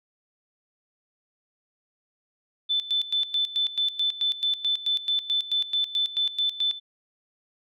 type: tone with tremolo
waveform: sine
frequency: 3520 Hz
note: A7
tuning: in tune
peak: -21 dBFS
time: 2.69-6.8 s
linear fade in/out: 20 ms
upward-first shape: square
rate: 4.6 Hz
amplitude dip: 80%
effects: none